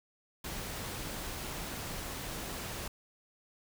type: noise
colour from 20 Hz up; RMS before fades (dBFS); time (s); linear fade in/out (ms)
pink; -40; 0.44-2.88; 5
effects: none